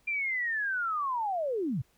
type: linear sweep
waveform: sine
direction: down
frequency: 2400 to 103.83 Hz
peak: -28 dBFS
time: 0.07-1.82 s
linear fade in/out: 10 ms
effects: pink hiss -68 dBFS RMS until 1.97 s